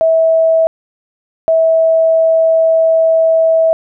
sine tone pair in turn, 650 / 650 Hz, E5 / E5, -24 / -24 cents, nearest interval unison, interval 0 cents, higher neither, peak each -7 dBFS, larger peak neither, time 0.01-0.67 / 1.48-3.73 s, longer second, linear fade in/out 0 ms, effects none

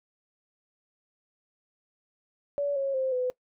sine tone with pitch steps, 571 / 547.4 / 524.8 / 503.2 Hz, D5 / C#5 / C5 / B4, -49 / -22 / +5 / +32 cents, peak -25 dBFS, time 2.58-3.3 s, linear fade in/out 0 ms, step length 180 ms, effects noise-tail reverb RT60 0.1 s tail -21 dB re dry

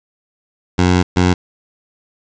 15% pulse tone bursts at uneven times, 90.2 Hz, F#2, 44 cents flat, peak -4 dBFS, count 2, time 0.78-1.03 / 1.16-1.34 s, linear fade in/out 10 ms, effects resampled to 16000 Hz + 7-bit

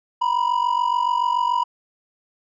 triangle ring-modulated tone, 974 Hz, B5, 24 cents flat, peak -13 dBFS, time 0.21-1.64 s, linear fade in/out 10 ms, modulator 23.5 Hz, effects resampled to 16000 Hz

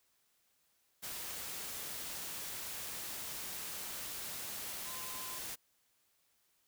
sine tone in noise, 1029 Hz, C6, 29 cents flat, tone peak -50 dBFS, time 4.85-5.4 s, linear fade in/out 20 ms, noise white, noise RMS -43 dBFS, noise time 1.02-5.56 s, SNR -10 dB, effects white hiss -75 dBFS RMS until 6.67 s

